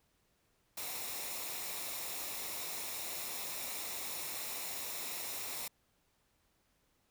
white noise with comb filter, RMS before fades -41 dBFS, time 0.77-5.68 s, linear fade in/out 5 ms, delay 0.64 ms, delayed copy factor -0.5, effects pink hiss -75 dBFS RMS until 7.1 s

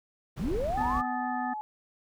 brown noise, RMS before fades -35 dBFS, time 0.36-1.02 s, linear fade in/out 20 ms
sine linear sweep, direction up, 103.83 to 1296 Hz, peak -28 dBFS, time 0.37-1.06 s, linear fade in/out 50 ms
harmonic tone, 249.5 Hz, B3, 18 cents sharp, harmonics 1 / 3 / 5 / 7, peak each -34 / -34 / -39 / -39 dBFS, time 0.77-1.54 s, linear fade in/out 10 ms
sine tone, 853 Hz, G#5, 46 cents sharp, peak -33 dBFS, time 0.81-1.61 s, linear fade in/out 0 ms
effects none

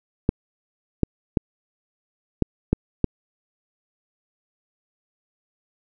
clicks, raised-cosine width 3 ms, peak -4 dBFS, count 6, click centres 0.291 / 1.033 / 1.372 / 2.423 / 2.73 / 3.043 s, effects none

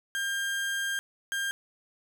35% pulse tone bursts at uneven times, 1600 Hz, G6, 35 cents sharp, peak -27 dBFS, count 2, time 0.15-0.99 / 1.32-1.51 s, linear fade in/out 0 ms, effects none

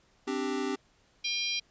square chord, C suspended second, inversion none, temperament equal, 261.6 / 293.7 / 392 Hz, C4 / D4 / G4, 0 / 0 / 0 cents, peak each -35 / -36 / -34 dBFS, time 0.27-0.76 s, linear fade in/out 10 ms
harmonic tone, 801 Hz, G5, 37 cents sharp, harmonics 3 / 4 / 5 / 6 / 7, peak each -34 / -35 / -36 / -37 / -37 dBFS, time 1.24-1.6 s, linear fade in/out 10 ms
effects pink hiss -66 dBFS RMS until 1.7 s + resampled to 16000 Hz

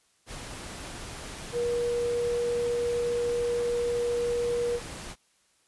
sine tone in noise, 478.4 Hz, A#4, 45 cents sharp, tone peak -25 dBFS, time 1.52-4.8 s, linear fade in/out 50 ms, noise pink, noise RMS -40 dBFS, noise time 0.26-5.16 s, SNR +12 dB, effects white hiss -67 dBFS RMS until 5.67 s + resampled to 24000 Hz

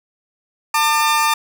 sawtooth tone pair together, 898.2 / 1199 Hz, A5 / D6, +35 / +36 cents, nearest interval perfect fourth, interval 501 cents, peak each -13 dBFS, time 0.74-1.34 s, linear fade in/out 5 ms, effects none

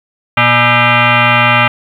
sine tone with frequency modulation, 602 Hz, D5, 43 cents sharp, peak -6 dBFS, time 0.37-1.68 s, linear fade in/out 5 ms, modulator 361 Hz, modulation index 6.4, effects 7-bit

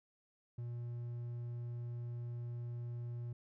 triangle tone, 119.6 Hz, A#2, 45 cents sharp, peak -38 dBFS, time 0.58-3.33 s, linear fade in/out 5 ms, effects none

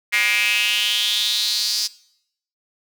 square tone with high-pass filter sweep, 111.4 Hz, A2, 22 cents sharp, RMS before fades -20 dBFS, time 0.12-1.88 s, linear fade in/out 20 ms, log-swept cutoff 2100 to 5000 Hz, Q 5.5, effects noise-tail reverb RT60 0.7 s tail -19 dB re dry

